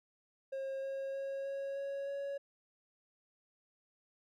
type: tone with pitch steps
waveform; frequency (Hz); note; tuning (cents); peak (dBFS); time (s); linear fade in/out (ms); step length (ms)
triangle; 538 / 542.1 / 546.1 / 550.3 / 554.4 / 558.6; C5 / C#5 / C#5 / C#5 / C#5 / C#5; +48 / -39 / -26 / -13 / 0 / +13; -35; 0.52-2.38; 10; 310
effects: none